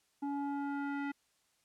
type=tone with low-pass filter sweep; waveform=square; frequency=282.4 Hz; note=C#4; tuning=32 cents sharp; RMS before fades=-37 dBFS; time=0.22-1.12 s; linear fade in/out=10 ms; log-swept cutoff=730 to 2000 Hz; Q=2; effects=white hiss -74 dBFS RMS until 1.64 s + low-pass 10000 Hz 12 dB/octave